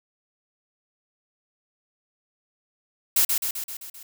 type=noise with echo; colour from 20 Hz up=blue; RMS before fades=-19 dBFS; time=3.16-3.25 s; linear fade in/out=5 ms; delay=130 ms; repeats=6; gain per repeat=-4 dB; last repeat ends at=4.03 s; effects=none